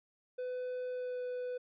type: tone with pitch glide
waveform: triangle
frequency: 502 to 497.7 Hz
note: B4 to B4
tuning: +28 to +13 cents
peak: -34 dBFS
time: 0.38-1.58 s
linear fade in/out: 10 ms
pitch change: -15 cents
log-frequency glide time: 0.9-1.22 s
effects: resampled to 11025 Hz